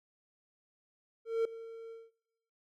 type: tone with ADSR envelope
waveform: triangle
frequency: 454.8 Hz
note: A#4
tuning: 43 cents flat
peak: -23 dBFS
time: 1.25-2.11 s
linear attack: 200 ms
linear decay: 4 ms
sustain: -18 dB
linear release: 200 ms
effects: noise-tail reverb RT60 0.9 s tail -21 dB re dry + MP3 96 kbps